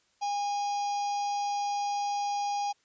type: harmonic tone with a mistuned harmonic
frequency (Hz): 814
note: G#5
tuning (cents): -35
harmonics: 1 / 3 / 4 / 5 / 6 / 7 / 8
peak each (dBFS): -28 / -46 / -49 / -54 / -44 / -47 / -50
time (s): 0.21-2.73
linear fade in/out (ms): 20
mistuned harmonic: 3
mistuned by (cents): +23
effects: white hiss -69 dBFS RMS until 2.84 s + resampled to 16000 Hz